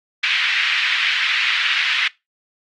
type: band-pass noise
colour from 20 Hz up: pink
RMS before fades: -19 dBFS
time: 0.23-2.08 s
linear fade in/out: 5 ms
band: 1800 to 3300 Hz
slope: 24 dB/octave
effects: noise-tail reverb RT60 0.2 s tail -20 dB re dry + Opus 32 kbps